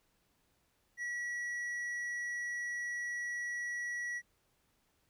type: tone with tanh clipping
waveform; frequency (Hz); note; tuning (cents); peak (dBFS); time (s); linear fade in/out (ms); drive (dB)
triangle; 1932; B6; -39; -37; 0.97-4.22; 50; 10
effects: pink hiss -75 dBFS RMS until 5.09 s